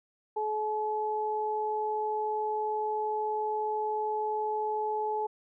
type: tone pair together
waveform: sine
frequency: 428.2 / 857 Hz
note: A4 / A5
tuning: -47 / -46 cents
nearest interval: octave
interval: 1201 cents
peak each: -32 / -30 dBFS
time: 0.36-5.27 s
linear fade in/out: 10 ms
effects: none